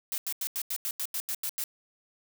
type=noise bursts; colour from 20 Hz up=blue; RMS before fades=-32 dBFS; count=11; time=0.12-1.639 s; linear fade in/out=0 ms; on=59 ms; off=87 ms; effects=none